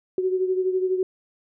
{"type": "beating tone pair", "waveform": "sine", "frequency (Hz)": [371, 383], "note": ["F#4", "G4"], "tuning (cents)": [5, -40], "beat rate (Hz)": 12, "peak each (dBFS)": [-21, -28], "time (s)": [0.18, 1.03], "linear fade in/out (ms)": 2, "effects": []}